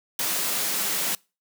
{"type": "high-pass noise", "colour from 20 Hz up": "white", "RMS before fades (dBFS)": -26, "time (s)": [0.19, 1.15], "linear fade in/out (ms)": 2, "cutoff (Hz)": 140, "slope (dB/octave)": 96, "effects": ["noise-tail reverb RT60 0.3 s tail -25 dB re dry"]}